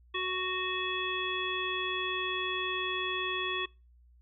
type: harmonic tone with a mistuned harmonic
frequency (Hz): 370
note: F#4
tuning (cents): 0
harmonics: 1 / 3 / 5 / 7 / 9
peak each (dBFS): -37 / -36 / -38 / -37 / -36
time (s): 0.14-3.66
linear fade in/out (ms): 10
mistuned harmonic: 9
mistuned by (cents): +23
effects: noise-tail reverb RT60 0.3 s tail -25 dB re dry + added 60 Hz sine -57 dBFS peak until 4.21 s